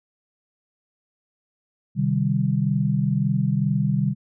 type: chord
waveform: sine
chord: C minor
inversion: none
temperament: equal with one note detuned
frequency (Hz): 130.81 / 152.89 / 196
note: C3 / Eb3 / G3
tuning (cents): 0 / -30 / 0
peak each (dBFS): -23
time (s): 1.95-4.15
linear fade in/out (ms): 50
effects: none